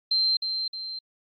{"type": "tone with echo", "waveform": "sine", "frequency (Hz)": 4134, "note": "C8", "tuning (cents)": -22, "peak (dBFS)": -20, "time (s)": [0.11, 0.37], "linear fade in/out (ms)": 5, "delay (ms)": 310, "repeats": 2, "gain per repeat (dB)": -6, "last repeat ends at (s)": 0.99, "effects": ["AAC 64 kbps"]}